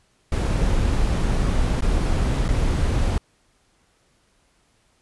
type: noise with dropouts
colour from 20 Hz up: brown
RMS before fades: -20 dBFS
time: 0.32-3.18 s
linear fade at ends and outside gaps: 2 ms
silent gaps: 1.808-1.821 / 2.481-2.488 s
effects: pink hiss -63 dBFS RMS until 5.01 s + resampled to 24000 Hz